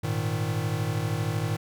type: chord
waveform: square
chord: Ab suspended second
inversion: none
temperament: equal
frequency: 103.83 / 116.54 / 155.56 Hz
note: Ab2 / Bb2 / Eb3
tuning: 0 / 0 / 0 cents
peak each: -31 dBFS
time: 0.03-1.57 s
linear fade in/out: 10 ms
effects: none